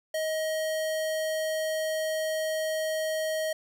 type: tone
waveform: square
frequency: 630 Hz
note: D#5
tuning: 21 cents sharp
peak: -28 dBFS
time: 0.14-3.53 s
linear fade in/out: 5 ms
effects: none